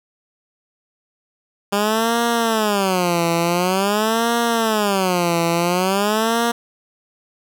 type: tone with vibrato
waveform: 10% pulse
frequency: 198.9 Hz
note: G3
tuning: 25 cents sharp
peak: -8 dBFS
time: 1.72-6.52 s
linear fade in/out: 10 ms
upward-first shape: sine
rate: 0.47 Hz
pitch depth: 290 cents each way
effects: none